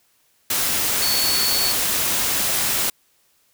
sine tone in noise, 4435 Hz, C#8, in tune, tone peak -21 dBFS, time 1.02-1.72 s, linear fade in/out 5 ms, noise white, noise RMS -21 dBFS, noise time 0.5-2.9 s, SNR -3 dB, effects white hiss -62 dBFS RMS until 3.53 s

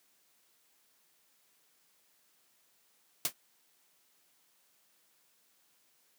white noise with exponential decay, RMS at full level -25 dBFS, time 3.25-3.33 s, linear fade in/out 2 ms, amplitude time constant 17 ms, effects white hiss -70 dBFS RMS until 6.18 s + high-pass 150 Hz 12 dB/octave

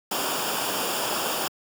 pink noise with comb filter, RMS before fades -27 dBFS, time 0.11-1.48 s, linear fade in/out 5 ms, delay 0.49 ms, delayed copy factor -0.65, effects high-pass 200 Hz 12 dB/octave

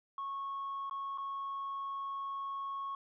sine tone with dropouts, 1100 Hz, C#6, 14 cents flat, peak -35 dBFS, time 0.18-2.95 s, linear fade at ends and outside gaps 2 ms, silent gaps 0.897-0.91 / 1.176-1.182 s, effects tanh soft clip ceiling -34 dBFS

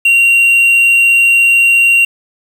triangle tone with quantisation, 2757 Hz, F7, 23 cents flat, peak -4 dBFS, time 0.05-2.05 s, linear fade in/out 5 ms, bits 5, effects none

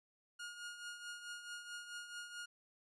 sawtooth tone with tremolo, 1429 Hz, F6, 39 cents sharp, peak -40 dBFS, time 0.39-2.46 s, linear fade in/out 10 ms, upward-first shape triangle, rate 4.6 Hz, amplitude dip 65%, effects resampled to 24000 Hz

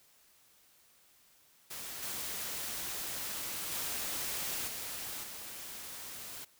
white noise with level steps, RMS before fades -43 / -39 / -37 / -41 / -45 dBFS, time 1.7-6.45 s, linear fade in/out 10 ms, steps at 2.02 / 3.71 / 4.67 / 5.23 s, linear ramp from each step 10 ms, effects white hiss -65 dBFS RMS until 6.59 s

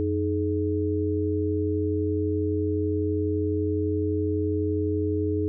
sine tone cluster, 90.7 / 310 / 421.9 Hz, F#2 / D#4 / G#4, -34 / -6 / +27 cents, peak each -27 dBFS, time 0-5.48 s, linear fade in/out 0 ms, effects none

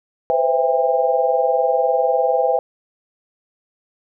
sine tone cluster, 502 / 522 / 659 / 803 Hz, B4 / C5 / E5 / G5, +28 / -4 / -1 / +41 cents, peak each -20 dBFS, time 0.3-2.59 s, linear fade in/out 0 ms, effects none

